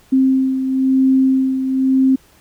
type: beating tone pair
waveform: sine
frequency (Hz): 263.7 / 264.7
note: C4 / C4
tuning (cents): +14 / +20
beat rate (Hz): 1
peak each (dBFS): -12 / -20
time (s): 0.12-2.16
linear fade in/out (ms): 10
effects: pink hiss -51 dBFS RMS until 2.4 s